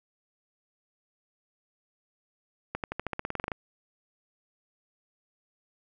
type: accelerating click train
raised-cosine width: 0.5 ms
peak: -16 dBFS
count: 14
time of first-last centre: 2.75-3.518 s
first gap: 88 ms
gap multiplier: 0.93
effects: none